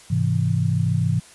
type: chord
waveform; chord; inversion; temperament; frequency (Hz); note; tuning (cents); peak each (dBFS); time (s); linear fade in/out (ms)
sine; Ab augmented; none; equal; 103.83 / 130.81 / 164.81; Ab2 / C3 / E3; 0 / 0 / 0; -22; 0.1-1.2; 10
effects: white hiss -47 dBFS RMS until 1.34 s + resampled to 24000 Hz